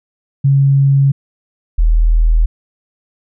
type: tone pair in turn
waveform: sine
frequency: 138.1 / 40.36 Hz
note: C#3 / E1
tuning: -6 / -36 cents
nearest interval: octave + major sixth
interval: 2130 cents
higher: first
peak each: -7 dBFS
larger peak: neither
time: 0.44-1.12 / 1.78-2.46 s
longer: neither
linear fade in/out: 10 ms
effects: none

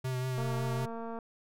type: tone with vibrato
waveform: square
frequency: 128.4 Hz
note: C3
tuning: 32 cents flat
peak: -32 dBFS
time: 0.04-0.86 s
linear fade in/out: 10 ms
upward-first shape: triangle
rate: 5.4 Hz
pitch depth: 29 cents each way
type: click train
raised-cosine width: 1 ms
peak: -28 dBFS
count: 186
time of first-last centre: 0.38-1.188 s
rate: 229 Hz
effects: none

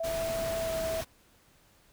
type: tone with pitch glide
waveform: sine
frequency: 659.3 to 651.4 Hz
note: E5 to E5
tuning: 0 to -21 cents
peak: -30 dBFS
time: 0-1.01 s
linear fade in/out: 5 ms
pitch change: -21 cents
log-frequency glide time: 0.6-0.73 s
type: noise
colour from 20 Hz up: pink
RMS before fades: -38 dBFS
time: 0.03-1.05 s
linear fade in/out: 20 ms
effects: pink hiss -63 dBFS RMS until 1.92 s

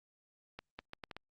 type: accelerating click train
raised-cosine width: 0.3 ms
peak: -28 dBFS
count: 6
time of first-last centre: 0.59-1.166 s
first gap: 200 ms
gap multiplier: 0.72
effects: Opus 48 kbps

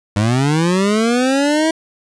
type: linear sweep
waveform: 25% pulse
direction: up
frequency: 99.1 to 324.9 Hz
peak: -9 dBFS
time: 0.16-1.71 s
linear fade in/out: 5 ms
effects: resampled to 22050 Hz

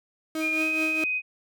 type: tone with tremolo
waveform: 35% pulse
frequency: 316.1 Hz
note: D#4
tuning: 27 cents sharp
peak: -24 dBFS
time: 0.35-1.04 s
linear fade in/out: 2 ms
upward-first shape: triangle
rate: 4.7 Hz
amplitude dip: 65%
type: tone with pitch glide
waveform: sine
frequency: 2424 to 2507 Hz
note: D#7 to D#7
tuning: -46 to +12 cents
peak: -24 dBFS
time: 0.4-1.22 s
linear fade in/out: 50 ms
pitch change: +58 cents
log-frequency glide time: 0.53-0.65 s
effects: none

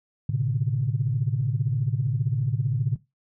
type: tone cluster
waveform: sine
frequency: 111.2 / 129.4 / 144.5 Hz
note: A2 / C3 / D3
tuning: +19 / -19 / -28 cents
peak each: -26 dBFS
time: 0.29-2.96 s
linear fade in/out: 5 ms
effects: noise-tail reverb RT60 0.2 s tail -17 dB re dry + tanh soft clip ceiling -12 dBFS

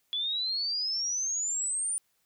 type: exponential sweep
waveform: sine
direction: up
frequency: 3404 to 9397 Hz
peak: -28 dBFS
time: 0.13-1.98 s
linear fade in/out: 0 ms
effects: white hiss -73 dBFS RMS until 2.25 s

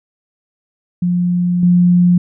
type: tone with level steps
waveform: sine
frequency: 177 Hz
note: F3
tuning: 23 cents sharp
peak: -12 / -7 dBFS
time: 1.02-2.18 s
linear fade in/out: 5 ms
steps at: 1.63 s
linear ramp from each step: 2 ms
effects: none

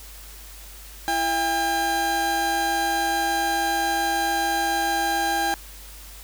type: tone pair together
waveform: 30% pulse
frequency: 334.4 / 803.7 Hz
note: E4 / G5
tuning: +25 / +43 cents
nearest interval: octave + minor third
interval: 1518 cents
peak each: -27 / -19 dBFS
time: 1.08-5.54 s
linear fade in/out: 0 ms
effects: added 50 Hz sine -42 dBFS peak until 6.23 s + white hiss -44 dBFS RMS until 6.23 s

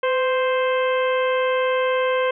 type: harmonic tone with a mistuned harmonic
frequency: 523.3 Hz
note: C5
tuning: in tune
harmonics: 1 / 2 / 3 / 4 / 5 / 6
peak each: -19 / -25 / -29 / -31 / -33 / -35 dBFS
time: 0.03-2.31 s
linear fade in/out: 5 ms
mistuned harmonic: 1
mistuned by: -43 cents
effects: none

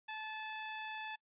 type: tone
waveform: 15% pulse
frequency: 869 Hz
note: A5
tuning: 22 cents flat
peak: -35 dBFS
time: 0.08-1.16 s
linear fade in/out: 10 ms
effects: noise-tail reverb RT60 0.1 s tail -24 dB re dry + resampled to 8000 Hz

